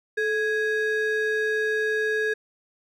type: ring-modulated tone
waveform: triangle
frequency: 1046.5 Hz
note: C6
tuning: in tune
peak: -17 dBFS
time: 0.17-2.34 s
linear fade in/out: 10 ms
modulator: 613 Hz
effects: none